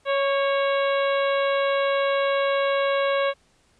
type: harmonic tone with a mistuned harmonic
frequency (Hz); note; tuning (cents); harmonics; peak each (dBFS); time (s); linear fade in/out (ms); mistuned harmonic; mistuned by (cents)
554.4; C#5; 0; 1 / 2 / 3 / 4 / 5 / 6 / 7; -21 / -27 / -31 / -33 / -35 / -37 / -38; 0.05-3.34; 50; 3; -31
effects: pink hiss -62 dBFS RMS until 3.79 s + resampled to 22050 Hz